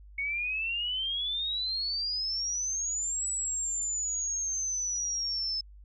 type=exponential two-way sweep; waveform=sine; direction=up then down; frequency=2205 to 7902 to 5210 Hz; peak=-29 dBFS; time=0.18-5.61 s; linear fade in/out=5 ms; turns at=3.28 s; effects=added 50 Hz sine -48 dBFS peak until 5.84 s